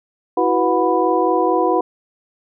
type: tone cluster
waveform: sine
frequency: 328.5 / 372.9 / 491.6 / 732 / 990 Hz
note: E4 / F#4 / B4 / F#5 / B5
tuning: -6 / +14 / -8 / -19 / +4 cents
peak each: -20 dBFS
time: 0.37-1.81 s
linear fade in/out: 5 ms
effects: none